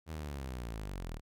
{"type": "linear sweep", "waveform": "sawtooth", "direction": "down", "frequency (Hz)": [81.6, 36.71], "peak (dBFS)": -35, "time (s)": [0.06, 1.21], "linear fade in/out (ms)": 50, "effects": []}